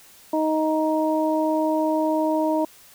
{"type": "harmonic tone", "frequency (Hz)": 312.8, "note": "D#4", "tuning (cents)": 9, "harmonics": [1, 2, 3], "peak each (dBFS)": [-22, -23, -26], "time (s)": [0.33, 2.65], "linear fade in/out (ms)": 5, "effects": ["white hiss -50 dBFS RMS until 2.94 s"]}